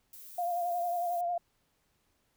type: noise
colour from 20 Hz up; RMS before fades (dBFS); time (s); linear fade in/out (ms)
violet; -49; 0.13-1.21; 2
type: tone with vibrato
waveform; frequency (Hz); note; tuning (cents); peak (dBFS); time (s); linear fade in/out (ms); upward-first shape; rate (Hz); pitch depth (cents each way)
sine; 698.5; F5; 0; -29; 0.38-1.38; 5; sine; 11; 36
effects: pink hiss -74 dBFS RMS until 2.36 s